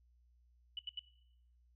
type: tone bursts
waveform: sine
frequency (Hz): 2960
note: F#7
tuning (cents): 0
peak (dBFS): -39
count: 3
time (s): 0.77-0.993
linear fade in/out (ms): 2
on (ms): 21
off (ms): 80
effects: noise-tail reverb RT60 0.8 s tail -18 dB re dry + added 60 Hz sine -66 dBFS peak until 1.75 s